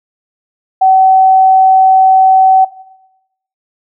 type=tone; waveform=sine; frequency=760 Hz; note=F#5; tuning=46 cents sharp; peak=-4 dBFS; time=0.81-2.65 s; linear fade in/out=10 ms; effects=noise-tail reverb RT60 0.9 s tail -18 dB re dry